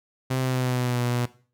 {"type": "tone with pitch glide", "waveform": "sawtooth", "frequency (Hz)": [130, 122], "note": ["C3", "B2"], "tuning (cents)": [-11, -21], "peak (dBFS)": -19, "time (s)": [0.3, 1.26], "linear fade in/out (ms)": 10, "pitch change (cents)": -110, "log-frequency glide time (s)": [0.41, 1.02], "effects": ["noise-tail reverb RT60 0.4 s tail -17 dB re dry"]}